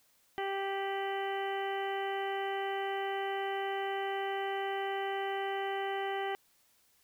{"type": "harmonic tone with a mistuned harmonic", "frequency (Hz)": 392, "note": "G4", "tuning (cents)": 0, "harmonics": [1, 2, 3, 4, 5, 6, 7, 8], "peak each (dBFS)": [-36, -36, -46, -45, -42, -52, -54, -47], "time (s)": [0.38, 6.35], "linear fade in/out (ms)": 0, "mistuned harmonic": 8, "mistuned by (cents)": -58, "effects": ["white hiss -69 dBFS RMS until 7.03 s"]}